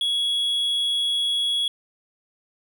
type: tone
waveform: triangle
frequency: 3347 Hz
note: G#7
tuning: 13 cents sharp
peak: -19 dBFS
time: 0.01-1.68 s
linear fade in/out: 2 ms
effects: none